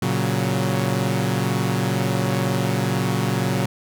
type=chord; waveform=sawtooth; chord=F# major; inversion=first; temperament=equal; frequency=116.54 / 138.59 / 185 Hz; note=A#2 / C#3 / F#3; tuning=0 / 0 / 0 cents; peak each=-20 dBFS; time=0.02-3.66 s; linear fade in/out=5 ms; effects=none